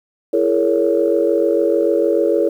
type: chord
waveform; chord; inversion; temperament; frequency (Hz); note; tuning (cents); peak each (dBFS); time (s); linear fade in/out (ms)
sine; A# half-diminished seventh; second; just; 335.6 / 419.5 / 466.2 / 559.4; E4 / G#4 / A#4 / C#5; +31 / +17 / 0 / +16; -18; 0.33-2.49; 5
effects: tanh soft clip ceiling -2 dBFS + 8-bit